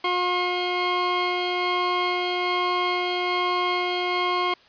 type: tone pair together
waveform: 20% pulse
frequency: 358.5 / 1074.3 Hz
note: F4 / C6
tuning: +45 / +45 cents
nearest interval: octave + perfect fifth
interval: 1900 cents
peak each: -20 dBFS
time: 0.04-4.54 s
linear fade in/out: 5 ms
effects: white hiss -54 dBFS RMS until 4.68 s + resampled to 11025 Hz